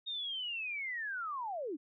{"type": "linear sweep", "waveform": "sine", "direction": "down", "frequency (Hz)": [3729, 261.6], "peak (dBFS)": -36, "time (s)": [0.06, 1.77], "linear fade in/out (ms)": 20, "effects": []}